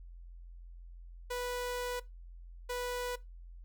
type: tone pair in turn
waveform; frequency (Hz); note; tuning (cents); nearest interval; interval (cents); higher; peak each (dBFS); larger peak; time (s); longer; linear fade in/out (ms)
sawtooth; 492 / 492; B4 / B4; -7 / -7; unison; 0; neither; -31 / -31; neither; 1.3-2 / 2.69-3.16; first; 10
effects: noise-tail reverb RT60 0.2 s tail -19 dB re dry + added 43 Hz sine -47 dBFS peak until 3.64 s